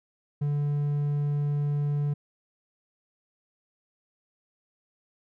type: tone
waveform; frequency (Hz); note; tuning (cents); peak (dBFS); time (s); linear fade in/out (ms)
triangle; 145.4; D3; -17; -22; 0.41-2.14; 10
effects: none